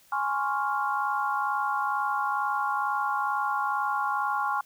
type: chord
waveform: sine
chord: Db major seventh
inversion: second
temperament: equal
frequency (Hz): 830.6 / 1046.5 / 1108.7 / 1396.9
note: Ab5 / C6 / Db6 / F6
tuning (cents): 0 / 0 / 0 / 0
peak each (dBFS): -29 / -33 / -30 / -31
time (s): 0.12-4.61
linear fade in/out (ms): 5
effects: white hiss -59 dBFS RMS until 4.65 s